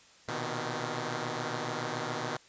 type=tone cluster; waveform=5% pulse; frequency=119.5 / 126.6 / 155.1 Hz; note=A#2 / B2 / D#3; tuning=+43 / +43 / -5 cents; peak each=-26 dBFS; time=0.28-2.37 s; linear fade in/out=5 ms; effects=white hiss -58 dBFS RMS until 2.48 s + resampled to 16000 Hz

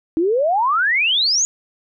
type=exponential sweep; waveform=sine; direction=up; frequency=311.1 to 6890 Hz; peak=-14 dBFS; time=0.17-1.45 s; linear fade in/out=0 ms; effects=none

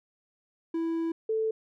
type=tone pair in turn; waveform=triangle / sine; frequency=329.6 / 441 Hz; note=E4 / A4; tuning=0 / +4 cents; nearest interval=perfect fourth; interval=504 cents; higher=second; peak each=-25 dBFS; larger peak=neither; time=0.74-1.12 / 1.29-1.51 s; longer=first; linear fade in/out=5 ms; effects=none

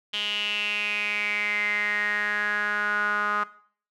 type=tone with band-pass filter sweep; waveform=sawtooth; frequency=207.7 Hz; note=G#3; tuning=in tune; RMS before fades=-27 dBFS; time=0.13-3.44 s; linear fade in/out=10 ms; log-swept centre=3100 to 1300 Hz; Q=8; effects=noise-tail reverb RT60 0.5 s tail -17 dB re dry

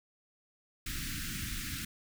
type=band-stop noise; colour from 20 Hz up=pink; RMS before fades=-38 dBFS; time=0.86-1.85 s; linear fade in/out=5 ms; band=300 to 1400 Hz; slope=48 dB/octave; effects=none

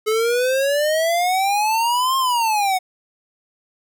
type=exponential two-way sweep; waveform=square; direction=up then down; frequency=427.3 to 1072 to 732 Hz; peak=-17 dBFS; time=0.06-2.79 s; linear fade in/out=20 ms; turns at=2.17 s; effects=none

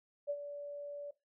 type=tone with ADSR envelope; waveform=sine; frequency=577 Hz; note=D5; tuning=31 cents flat; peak=-31 dBFS; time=0.27-1.11 s; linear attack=30 ms; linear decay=58 ms; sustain=-10 dB; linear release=7 ms; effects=noise-tail reverb RT60 0.2 s tail -17 dB re dry

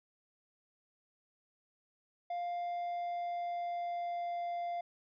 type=tone with pitch glide; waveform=triangle; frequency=700 to 695.2 Hz; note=F5 to F5; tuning=+4 to -8 cents; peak=-33 dBFS; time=2.3-4.81 s; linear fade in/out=5 ms; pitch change=-12 cents; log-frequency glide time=2.55-4.43 s; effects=resampled to 11025 Hz

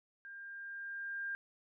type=tone with level ramp; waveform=sine; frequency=1600 Hz; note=G6; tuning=35 cents sharp; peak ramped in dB=-47 to -36 dBFS; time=0.25-1.35 s; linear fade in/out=0 ms; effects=none

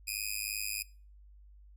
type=tone with amplitude modulation; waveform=10% pulse; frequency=2486 Hz; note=D#7; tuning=2 cents flat; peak=-21 dBFS; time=0.07-0.83 s; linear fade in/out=10 ms; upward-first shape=sine; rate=103 Hz; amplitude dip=100%; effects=noise-tail reverb RT60 0.4 s tail -23 dB re dry + added 50 Hz sine -53 dBFS peak until 1.76 s

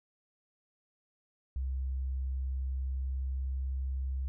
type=tone with pitch glide; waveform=sine; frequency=65.7 to 66.12 Hz; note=C2 to C2; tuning=+8 to +19 cents; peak=-31 dBFS; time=1.56-4.28 s; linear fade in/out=0 ms; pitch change=+11 cents; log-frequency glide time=2.62-3.81 s; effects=none

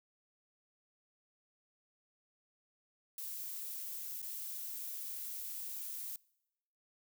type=noise with dropouts; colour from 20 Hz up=violet; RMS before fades=-43 dBFS; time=3.18-6.16 s; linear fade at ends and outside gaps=2 ms; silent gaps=4.218-4.226 s; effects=noise-tail reverb RT60 0.9 s tail -25 dB re dry

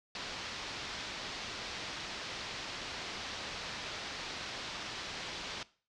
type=low-pass noise; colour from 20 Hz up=white; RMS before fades=-42 dBFS; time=0.15-5.63 s; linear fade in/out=2 ms; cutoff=5100 Hz; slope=24 dB/octave; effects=noise-tail reverb RT60 0.4 s tail -19 dB re dry + low-pass 8000 Hz 12 dB/octave

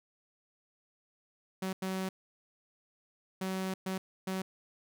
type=tone bursts at uneven times; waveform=sawtooth; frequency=188.8 Hz; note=F#3; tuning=35 cents sharp; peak=-29 dBFS; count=5; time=1.62-1.73 / 1.82-2.09 / 3.41-3.74 / 3.86-3.98 / 4.27-4.42 s; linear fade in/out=5 ms; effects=none

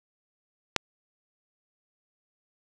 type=click; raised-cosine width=0.2 ms; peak=-4 dBFS; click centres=0.763 s; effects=none

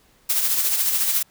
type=noise with tremolo; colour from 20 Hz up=blue; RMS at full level=-19 dBFS; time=0.29-1.23 s; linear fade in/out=10 ms; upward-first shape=sine; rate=14 Hz; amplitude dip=45%; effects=pink hiss -58 dBFS RMS until 1.3 s

